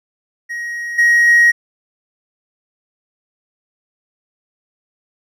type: tone with level steps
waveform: triangle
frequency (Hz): 1889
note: A#6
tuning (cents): +22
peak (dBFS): -20 / -6 / -4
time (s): 0.49-1.52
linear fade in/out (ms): 20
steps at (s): 0.98 / 1.27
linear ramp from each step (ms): 10
effects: tanh soft clip ceiling -2 dBFS